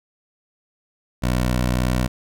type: tone with pitch glide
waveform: 15% pulse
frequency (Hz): 61.74 to 62.21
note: B1 to B1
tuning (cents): 0 to +13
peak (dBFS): -12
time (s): 1.22-2.08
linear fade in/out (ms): 20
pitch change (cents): +13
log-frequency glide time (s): 1.57-1.94
effects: none